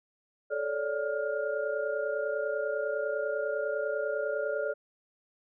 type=tone cluster; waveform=sine; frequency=434.6 / 556 / 586 / 1411 Hz; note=A4 / C#5 / D5 / F6; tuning=-21 / +5 / -4 / +17 cents; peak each=-34 / -35 / -32 / -37 dBFS; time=0.5-4.74 s; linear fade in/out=20 ms; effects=none